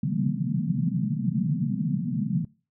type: band-pass noise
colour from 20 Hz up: pink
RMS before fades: -26 dBFS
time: 0.03-2.45 s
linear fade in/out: 5 ms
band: 130 to 240 Hz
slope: 96 dB/octave
effects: noise-tail reverb RT60 0.4 s tail -24 dB re dry